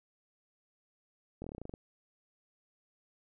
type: slowing click train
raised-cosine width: 2 ms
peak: -29 dBFS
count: 11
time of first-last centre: 1.42-1.739 s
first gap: 22 ms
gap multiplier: 1.08
effects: none